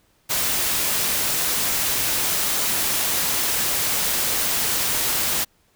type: noise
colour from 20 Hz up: white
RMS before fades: -22 dBFS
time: 0.29-5.45 s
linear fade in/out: 20 ms
effects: pink hiss -62 dBFS RMS until 5.75 s